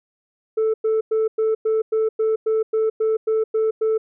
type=tone bursts; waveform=sine; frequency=440 Hz; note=A4; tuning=in tune; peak=-14 dBFS; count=13; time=0.57-3.98 s; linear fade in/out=10 ms; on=170 ms; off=100 ms; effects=tanh soft clip ceiling -15 dBFS